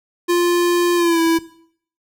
square tone with pitch glide, 349.2 to 329.8 Hz, F4 to E4, 0 to +1 cents, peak -14 dBFS, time 0.28-1.39 s, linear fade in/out 20 ms, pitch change -99 cents, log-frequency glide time 0.96-1.2 s
clicks, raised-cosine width 3 ms, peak -33 / -23 dBFS, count 2, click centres 1.27 / 1.388 s
effects noise-tail reverb RT60 0.6 s tail -17 dB re dry

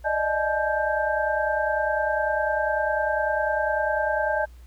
sine tone cluster, 598 / 628 / 858 / 1576 Hz, D5 / D#5 / A5 / G6, +31 / +16 / -44 / +9 cents, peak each -27 dBFS, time 0.04-4.46 s, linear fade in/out 20 ms, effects added 60 Hz sine -43 dBFS peak until 4.66 s + pink hiss -60 dBFS RMS until 4.66 s

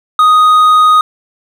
triangle tone with hard clipping, 1246 Hz, D#6, 2 cents sharp, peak -5 dBFS, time 0.19-1.01 s, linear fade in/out 2 ms, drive 7 dB, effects none

